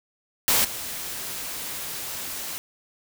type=noise with level steps; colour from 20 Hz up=white; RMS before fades=-20 / -33 dBFS; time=0.48-2.58 s; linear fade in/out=0 ms; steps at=0.64 s; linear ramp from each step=10 ms; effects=none